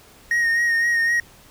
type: tone with vibrato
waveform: triangle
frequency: 1864.7 Hz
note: A#6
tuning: in tune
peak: -15 dBFS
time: 0.31-1.2 s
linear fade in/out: 2 ms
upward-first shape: sine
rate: 3.9 Hz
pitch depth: 28 cents each way
effects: pink hiss -49 dBFS RMS until 1.5 s